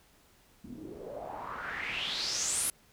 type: noise with low-pass filter sweep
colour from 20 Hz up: white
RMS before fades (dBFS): -36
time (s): 0.64-2.7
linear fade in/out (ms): 2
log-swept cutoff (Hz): 220 to 11000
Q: 5.7
effects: pink hiss -63 dBFS RMS until 2.92 s